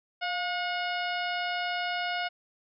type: harmonic tone with a mistuned harmonic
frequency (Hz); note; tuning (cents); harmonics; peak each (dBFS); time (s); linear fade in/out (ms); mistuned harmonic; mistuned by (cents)
724; F#5; -38; 1 / 2 / 3 / 4 / 5 / 6 / 7; -32 / -34 / -37 / -37 / -44 / -45 / -45; 0.21-2.29; 20; 1; -45
effects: none